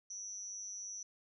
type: tone with amplitude modulation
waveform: sine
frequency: 5900 Hz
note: F#8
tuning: 6 cents flat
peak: -38 dBFS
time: 0.1-1.03 s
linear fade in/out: 5 ms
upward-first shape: sine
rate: 203 Hz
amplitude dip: 100%
effects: none